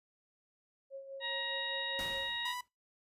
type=tone with tremolo; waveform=sine; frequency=544 Hz; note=C#5; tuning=33 cents flat; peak=-40 dBFS; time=0.9-2.31 s; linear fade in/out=50 ms; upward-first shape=sine; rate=4.9 Hz; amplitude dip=55%
type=harmonic tone; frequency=946 Hz; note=A#5; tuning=25 cents sharp; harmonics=1 / 2 / 3 / 4; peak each=-44 / -40 / -45 / -39 dBFS; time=1.2-2.55 s; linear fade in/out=50 ms
type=noise with exponential decay; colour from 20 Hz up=pink; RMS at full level=-42 dBFS; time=1.99-2.68 s; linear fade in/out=0 ms; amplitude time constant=150 ms
type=tone; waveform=sawtooth; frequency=987.8 Hz; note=B5; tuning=in tune; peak=-35 dBFS; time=2.45-2.61 s; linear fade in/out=5 ms
effects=noise-tail reverb RT60 0.2 s tail -20 dB re dry + resampled to 32000 Hz